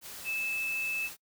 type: tone in noise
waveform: sine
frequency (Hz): 2619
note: E7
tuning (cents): -12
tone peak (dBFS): -30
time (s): 0.24-1.1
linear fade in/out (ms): 50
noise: white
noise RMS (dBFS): -44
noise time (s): 0.01-1.17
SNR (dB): +11
effects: noise-tail reverb RT60 0.1 s tail -25 dB re dry